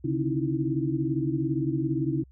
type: tone cluster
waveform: sine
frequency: 135.6 / 147.8 / 270.1 / 315.5 / 333.1 Hz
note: C#3 / D3 / C#4 / D#4 / E4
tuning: -38 / +11 / -45 / +24 / +18 cents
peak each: -29 / -36 / -34 / -29 / -30 dBFS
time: 0.04-2.24 s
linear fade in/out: 10 ms
effects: added 65 Hz sine -51 dBFS peak until 2.31 s